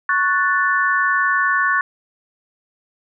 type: chord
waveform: sine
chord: F# minor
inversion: second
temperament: equal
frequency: 1108.7 / 1480 / 1760 Hz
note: C#6 / F#6 / A6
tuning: 0 / 0 / 0 cents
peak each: -19 dBFS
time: 0.09-1.81 s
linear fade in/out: 2 ms
effects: none